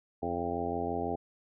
harmonic tone with a mistuned harmonic, 86 Hz, F2, 26 cents flat, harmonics 1 / 2 / 3 / 4 / 5 / 6 / 7 / 8 / 9, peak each -42 / -43 / -38 / -39 / -37 / -43 / -43 / -38 / -37 dBFS, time 0.22-1.16 s, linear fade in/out 10 ms, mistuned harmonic 9, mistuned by +30 cents, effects none

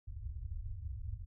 white low-pass noise, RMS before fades -42 dBFS, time 0.07-1.26 s, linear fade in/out 20 ms, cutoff 110 Hz, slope 96 dB/octave, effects none

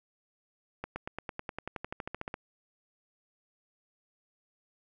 accelerating click train, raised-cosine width 0.5 ms, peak -21 dBFS, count 18, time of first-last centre 0.84-2.341 s, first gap 120 ms, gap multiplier 0.96, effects none

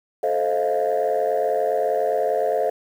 sine chord, F dominant seventh, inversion first, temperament just, 436.5 / 523.8 / 628.6 / 698.5 Hz, A4 / C5 / Eb5 / F5, -14 / +2 / +18 / 0 cents, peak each -23 dBFS, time 0.23-2.7 s, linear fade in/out 5 ms, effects tanh soft clip ceiling -13 dBFS + 8-bit

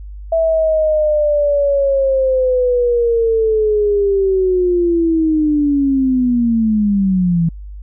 sine linear sweep, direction down, 659 to 163.1 Hz, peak -11 dBFS, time 0.32-7.49 s, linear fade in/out 5 ms, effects added 50 Hz sine -28 dBFS peak until 7.82 s

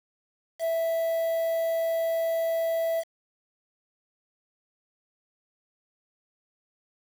triangle tone with quantisation, 659.3 Hz, E5, in tune, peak -22 dBFS, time 0.59-3.04 s, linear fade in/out 50 ms, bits 7, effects none

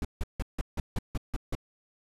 brown noise bursts, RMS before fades -29 dBFS, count 9, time 0.02-1.552 s, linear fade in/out 2 ms, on 28 ms, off 160 ms, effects resampled to 32000 Hz

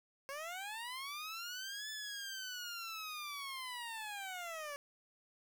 15% pulse linear two-way sweep, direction up then down, 536 to 1745 to 562 Hz, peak -36 dBFS, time 0.29-4.76 s, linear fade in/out 0 ms, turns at 1.9 s, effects 11-bit

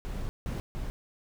brown noise bursts at uneven times, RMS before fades -34 dBFS, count 3, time 0.05-0.29 / 0.46-0.6 / 0.75-0.9 s, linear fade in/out 0 ms, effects none

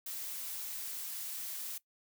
blue noise, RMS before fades -41 dBFS, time 0.06-1.78 s, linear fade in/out 5 ms, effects noise-tail reverb RT60 0.1 s tail -19 dB re dry

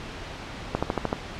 click train, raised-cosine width 1 ms, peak -9 dBFS, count 6, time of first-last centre 0.75-1.129 s, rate 13.2 Hz, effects pink hiss -37 dBFS RMS until 1.39 s + low-pass 4000 Hz 12 dB/octave

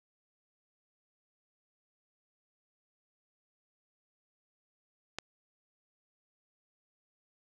click, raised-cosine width 0.2 ms, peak -18 dBFS, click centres 5.186 s, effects none

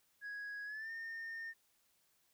sine tone with pitch glide, 1661.2 to 1822 Hz, G#6 to A#6, 0 to -40 cents, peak -40 dBFS, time 0.21-1.54 s, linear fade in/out 50 ms, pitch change +160 cents, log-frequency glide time 0.65-0.91 s, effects tanh soft clip ceiling -41 dBFS + white hiss -75 dBFS RMS until 2.33 s

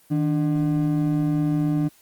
triangle ring-modulated tone, 225.4 Hz, A3, 42 cents sharp, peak -14 dBFS, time 0.1-1.89 s, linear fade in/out 20 ms, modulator 68.8 Hz, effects white hiss -56 dBFS RMS until 2.01 s + Opus 24 kbps

